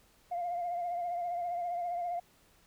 sine tone with vibrato, 700 Hz, F5, 4 cents sharp, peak -31 dBFS, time 0.31-2.2 s, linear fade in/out 10 ms, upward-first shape triangle, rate 15 Hz, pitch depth 50 cents each way, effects tanh soft clip ceiling -28 dBFS + pink hiss -65 dBFS RMS until 2.66 s

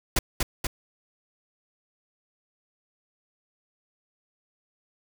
pink noise with echo, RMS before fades -21 dBFS, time 0.16-0.19 s, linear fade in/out 5 ms, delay 240 ms, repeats 2, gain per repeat -3 dB, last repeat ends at 0.67 s, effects none

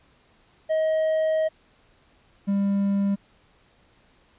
triangle tone pair in turn, 632 / 199.07 Hz, D#5 / G3, +27 / +27 cents, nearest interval octave + minor sixth, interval 2000 cents, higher first, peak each -18 dBFS, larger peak neither, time 0.69-1.49 / 2.47-3.16 s, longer first, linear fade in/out 20 ms, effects pink hiss -60 dBFS RMS until 4.38 s + resampled to 8000 Hz

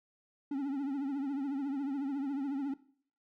triangle tone with vibrato, 277.2 Hz, C#4, in tune, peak -30 dBFS, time 0.51-2.74 s, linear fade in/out 5 ms, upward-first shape triangle, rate 14 Hz, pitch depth 110 cents each way, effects noise-tail reverb RT60 0.5 s tail -17 dB re dry

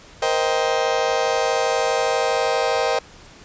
35% pulse chord, C minor seventh, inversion third, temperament just, 470.9 / 523.3 / 627.9 / 784.9 Hz, Bb4 / C5 / Eb5 / G5, +18 / 0 / +16 / +2 cents, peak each -22 dBFS, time 0.22-2.99 s, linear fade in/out 5 ms, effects pink hiss -45 dBFS RMS until 3.44 s + resampled to 16000 Hz

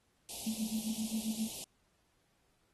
white band-stop noise, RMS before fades -43 dBFS, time 0.29-1.64 s, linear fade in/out 0 ms, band 860 to 2600 Hz, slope 48 dB/octave
sine tone with tremolo, 220 Hz, A3, in tune, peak -30 dBFS, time 0.46-1.5 s, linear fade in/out 10 ms, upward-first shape sine, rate 7.5 Hz, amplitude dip 95%
effects pink hiss -75 dBFS RMS until 2.73 s + AAC 32 kbps

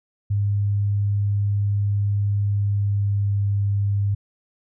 sine tone with pitch glide, 101.6 to 100.72 Hz, G#2 to G2, -38 to +47 cents, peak -18 dBFS, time 0.3-4.15 s, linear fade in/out 10 ms, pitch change -15 cents, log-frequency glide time 2.45-3.38 s, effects none

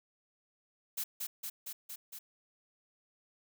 blue noise with echo, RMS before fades -36 dBFS, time 0.97-1.04 s, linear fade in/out 10 ms, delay 230 ms, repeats 5, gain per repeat -2 dB, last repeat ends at 2.19 s, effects none

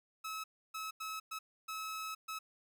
sawtooth tone bursts at uneven times, 1292 Hz, E6, 35 cents flat, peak -36 dBFS, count 6, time 0.24-0.44 / 0.74-0.91 / 1-1.2 / 1.31-1.39 / 1.68-2.15 / 2.28-2.39 s, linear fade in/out 10 ms, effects none

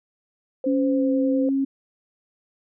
sine tone with vibrato, 516 Hz, C5, 24 cents flat, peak -24 dBFS, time 0.64-1.49 s, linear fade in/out 2 ms, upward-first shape sine, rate 10 Hz, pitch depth 14 cents each way
sine tone with pitch glide, 277.2 to 272 Hz, C#4 to C#4, 0 to -33 cents, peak -19 dBFS, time 0.66-1.65 s, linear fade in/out 10 ms, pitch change -33 cents, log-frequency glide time 0.92-1.07 s
effects none

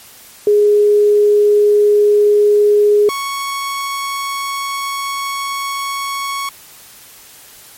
sine / sawtooth tone pair in turn, 415.3 / 1108.7 Hz, G#4 / C#6, 0 / 0 cents, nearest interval octave + perfect fourth, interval 1700 cents, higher second, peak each -7 / -15 dBFS, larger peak first, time 0.47-3.09 / 3.09-6.49 s, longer second, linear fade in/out 2 ms, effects white hiss -40 dBFS RMS until 7.77 s + MP3 64 kbps

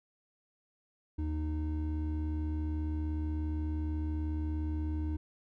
triangle tone pair together, 77 / 307.6 Hz, D#2 / D#4, -17 / -20 cents, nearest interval 2 octaves, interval 2397 cents, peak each -30 / -36 dBFS, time 1.18-5.17 s, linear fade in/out 10 ms, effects none

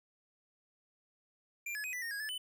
square tone with pitch steps, 2378 / 1701 / 2513 / 1980 / 1845 / 1647 / 1732 / 3009 Hz, D7 / G#6 / D#7 / B6 / A#6 / G#6 / A6 / F#7, +21 / +41 / +17 / +4 / -18 / -15 / -28 / +28 cents, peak -38 dBFS, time 1.66-2.38 s, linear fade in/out 5 ms, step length 90 ms, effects none

